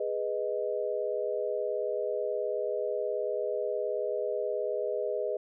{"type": "chord", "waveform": "sine", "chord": "G# minor", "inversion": "none", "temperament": "equal", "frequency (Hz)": [415.3, 493.9, 622.3], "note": ["G#4", "B4", "D#5"], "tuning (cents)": [0, 0, 0], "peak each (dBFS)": -33, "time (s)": [0, 5.37], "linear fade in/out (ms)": 5, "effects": []}